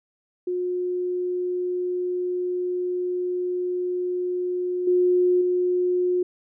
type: tone with level steps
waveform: sine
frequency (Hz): 360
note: F#4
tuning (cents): -47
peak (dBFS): -23 / -16 / -19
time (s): 0.47-6.23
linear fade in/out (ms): 5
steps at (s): 4.87 / 5.41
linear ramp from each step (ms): 5
effects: none